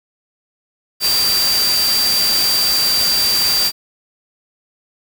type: tone in noise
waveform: sine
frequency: 4699 Hz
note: D8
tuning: in tune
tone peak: -14 dBFS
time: 1-3.72 s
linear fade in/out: 50 ms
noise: white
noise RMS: -20 dBFS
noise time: 1-3.72 s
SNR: +3 dB
effects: none